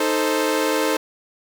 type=chord; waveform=sawtooth; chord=A diminished; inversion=second; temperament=equal; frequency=311.1 / 440 / 523.3 Hz; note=Eb4 / A4 / C5; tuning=0 / 0 / 0 cents; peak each=-19 dBFS; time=0-0.97 s; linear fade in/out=5 ms; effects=none